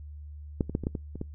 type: clicks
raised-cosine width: 3 ms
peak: -12 / -22 / -13 / -21 / -15 / -19 / -25 / -19 dBFS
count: 8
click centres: 0.608 / 0.696 / 0.751 / 0.837 / 0.869 / 0.952 / 1.156 / 1.214 s
effects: noise-tail reverb RT60 0.2 s tail -26 dB re dry + added 74 Hz sine -40 dBFS peak until 1.34 s